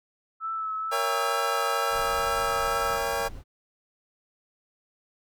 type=tone with vibrato; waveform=sine; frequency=1309 Hz; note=E6; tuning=13 cents flat; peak=-28 dBFS; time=0.4-2.99 s; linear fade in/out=50 ms; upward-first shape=triangle; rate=2.2 Hz; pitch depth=24 cents each way
type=chord; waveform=25% pulse; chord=A# diminished seventh; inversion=none; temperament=just; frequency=466.2 / 559.4 / 671.3 / 805.5 Hz; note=A#4 / C#5 / E5 / G5; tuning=0 / +16 / +31 / +47 cents; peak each=-28 / -27 / -31 / -27 dBFS; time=0.91-3.29 s; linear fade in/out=20 ms
type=noise; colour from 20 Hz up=brown; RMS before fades=-41 dBFS; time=1.9-3.44 s; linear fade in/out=50 ms
effects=none